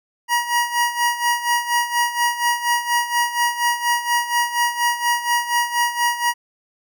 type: tone with tremolo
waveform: 25% pulse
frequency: 956 Hz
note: A#5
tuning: 43 cents sharp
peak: -11 dBFS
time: 0.28-6.34 s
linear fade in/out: 50 ms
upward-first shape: sine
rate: 4.2 Hz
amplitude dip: 75%
effects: none